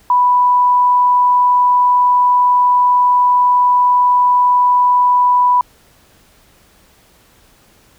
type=tone; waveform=sine; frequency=987.8 Hz; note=B5; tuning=in tune; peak=-8 dBFS; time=0.1-5.61 s; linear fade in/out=2 ms; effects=pink hiss -50 dBFS RMS until 7.98 s